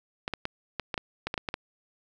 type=clicks; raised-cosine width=0.3 ms; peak=-14 dBFS; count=11; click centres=0.279 / 0.337 / 0.454 / 0.797 / 0.942 / 0.978 / 1.27 / 1.341 / 1.378 / 1.488 / 1.541 s; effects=none